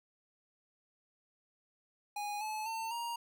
square tone with pitch steps, 825 / 861.5 / 899.7 / 939.5 Hz, G#5 / A5 / A5 / A#5, -12 / -37 / +38 / +13 cents, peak -37 dBFS, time 2.16-3.16 s, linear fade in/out 5 ms, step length 250 ms, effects none

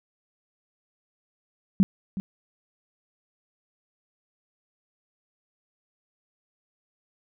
sine tone with echo, 192.9 Hz, G3, 28 cents flat, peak -14 dBFS, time 1.8-1.83 s, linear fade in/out 0 ms, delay 370 ms, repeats 1, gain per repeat -13 dB, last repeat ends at 2.2 s, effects none

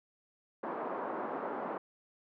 white band-pass noise, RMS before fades -38 dBFS, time 0.63-1.78 s, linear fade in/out 5 ms, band 230 to 1100 Hz, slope 24 dB/octave, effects none

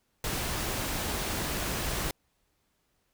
pink noise, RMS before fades -32 dBFS, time 0.24-2.11 s, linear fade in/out 2 ms, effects pink hiss -74 dBFS RMS until 3.13 s

